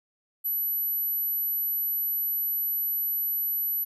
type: tone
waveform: sine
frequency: 11840 Hz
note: F#9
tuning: in tune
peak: -25 dBFS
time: 0.44-3.85 s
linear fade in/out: 20 ms
effects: none